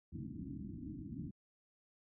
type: low-pass noise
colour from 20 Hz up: white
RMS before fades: -45 dBFS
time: 0.12-1.31 s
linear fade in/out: 10 ms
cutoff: 320 Hz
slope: 96 dB/octave
effects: high-pass 60 Hz 12 dB/octave